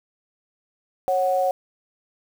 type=tone pair together; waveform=sine; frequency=548.2 / 740 Hz; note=C#5 / F#5; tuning=-19 / 0 cents; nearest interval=perfect fourth; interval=519 cents; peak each=-21 dBFS; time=1.08-1.51 s; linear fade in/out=0 ms; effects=7-bit